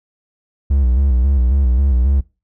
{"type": "tone with vibrato", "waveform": "triangle", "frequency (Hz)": 65.2, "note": "C2", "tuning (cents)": -5, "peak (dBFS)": -9, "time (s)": [0.7, 2.21], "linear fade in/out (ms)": 10, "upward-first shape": "square", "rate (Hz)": 3.7, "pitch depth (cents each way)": 100, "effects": ["noise-tail reverb RT60 0.3 s tail -23 dB re dry"]}